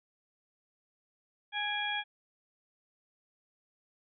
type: harmonic tone with a mistuned harmonic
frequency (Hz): 830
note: G#5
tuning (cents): -1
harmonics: 1 / 2 / 3 / 4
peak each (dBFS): -37 / -36 / -38 / -36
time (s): 1.52-2.04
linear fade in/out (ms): 50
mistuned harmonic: 3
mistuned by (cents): -70
effects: none